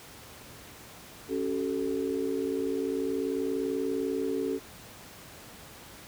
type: chord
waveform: sine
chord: F# minor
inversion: second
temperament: equal with one note detuned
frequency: 277.2 / 379.7 / 440 Hz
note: C#4 / F#4 / A4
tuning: 0 / +45 / 0 cents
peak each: -32 dBFS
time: 1.28-4.6 s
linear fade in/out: 50 ms
effects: pink hiss -48 dBFS RMS until 6.07 s + high-pass 60 Hz 12 dB/octave